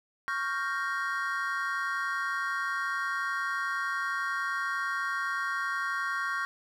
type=chord; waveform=triangle; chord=G half-diminished seventh; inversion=second; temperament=equal; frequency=1108.7 / 1396.9 / 1568 / 1864.7 Hz; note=Db6 / F6 / G6 / Bb6; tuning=0 / 0 / 0 / 0 cents; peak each=-32 / -33 / -33 / -34 dBFS; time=0.28-6.45 s; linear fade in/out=0 ms; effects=none